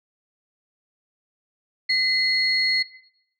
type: tone pair together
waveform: sine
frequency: 2042 / 4314 Hz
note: C7 / C#8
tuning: -43 / -48 cents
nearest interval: octave + minor second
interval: 1295 cents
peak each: -20 dBFS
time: 1.89-2.83 s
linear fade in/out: 10 ms
effects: noise-tail reverb RT60 0.7 s tail -17 dB re dry + tanh soft clip ceiling -10 dBFS